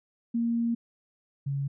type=tone pair in turn; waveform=sine; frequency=233.1 / 139.17 Hz; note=A#3 / C#3; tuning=0 / +7 cents; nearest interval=major sixth; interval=893 cents; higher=first; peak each=-24 / -27 dBFS; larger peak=first; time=0.34-0.75 / 1.46-1.68 s; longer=first; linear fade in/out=10 ms; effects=none